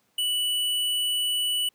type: tone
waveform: square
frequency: 2960 Hz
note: F#7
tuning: in tune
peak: -24 dBFS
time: 0.18-1.69 s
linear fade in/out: 5 ms
effects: pink hiss -68 dBFS RMS until 1.74 s + high-pass 150 Hz 12 dB/octave

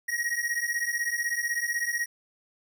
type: beating tone pair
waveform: square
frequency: 1883 / 1899 Hz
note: A#6 / A#6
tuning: +17 / +32 cents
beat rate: 16 Hz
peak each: -31 / -30 dBFS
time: 0.08-2.06 s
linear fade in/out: 10 ms
effects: none

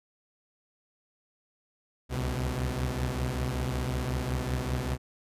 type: tone cluster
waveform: sawtooth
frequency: 65.2 / 70.5 / 125.7 Hz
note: C2 / C#2 / B2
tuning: -5 / +30 / +31 cents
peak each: -29 / -31 / -28 dBFS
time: 2.09-4.98 s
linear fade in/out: 50 ms
effects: resampled to 32000 Hz

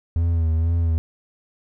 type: tone with vibrato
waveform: triangle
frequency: 82.41 Hz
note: E2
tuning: in tune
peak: -15 dBFS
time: 0.16-0.98 s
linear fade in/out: 0 ms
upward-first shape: sine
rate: 2.1 Hz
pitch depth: 48 cents each way
effects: none

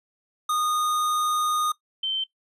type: tone pair in turn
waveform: square / sine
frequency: 1231 / 3102 Hz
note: D#6 / G7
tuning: -19 / -19 cents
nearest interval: octave + major third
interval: 1600 cents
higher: second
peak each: -23 dBFS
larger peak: neither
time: 0.49-1.72 / 2.03-2.24 s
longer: first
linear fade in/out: 5 ms
effects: noise-tail reverb RT60 0.1 s tail -17 dB re dry + resampled to 32000 Hz

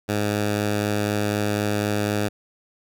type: tone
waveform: 10% pulse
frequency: 104 Hz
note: G#2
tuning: 3 cents sharp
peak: -13 dBFS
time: 0.08-2.29 s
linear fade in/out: 20 ms
effects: none

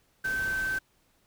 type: tone in noise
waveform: sine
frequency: 1544 Hz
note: G6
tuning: 27 cents flat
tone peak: -27 dBFS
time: 0.24-0.79 s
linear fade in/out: 10 ms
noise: pink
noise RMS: -41 dBFS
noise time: 0.24-0.79 s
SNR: +11 dB
effects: pink hiss -68 dBFS RMS until 1.26 s

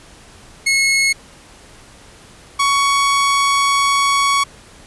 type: tone pair in turn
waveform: sawtooth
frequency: 2178 / 1117.7 Hz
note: C#7 / C#6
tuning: -31 / +14 cents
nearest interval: octave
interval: 1155 cents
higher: first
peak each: -9 dBFS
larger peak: neither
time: 0.66-1.13 / 2.59-4.44 s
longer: second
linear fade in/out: 10 ms
effects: pink hiss -43 dBFS RMS until 4.86 s + resampled to 24000 Hz

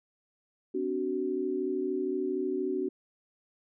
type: tone cluster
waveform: sine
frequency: 256.9 / 290 / 374.1 Hz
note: C4 / D4 / F#4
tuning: -32 / -22 / +19 cents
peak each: -36 / -34 / -30 dBFS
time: 0.74-2.89 s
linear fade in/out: 10 ms
effects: none

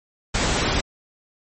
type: noise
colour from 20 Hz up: pink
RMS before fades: -21 dBFS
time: 0.34-0.81 s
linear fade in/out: 10 ms
effects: MP3 32 kbps

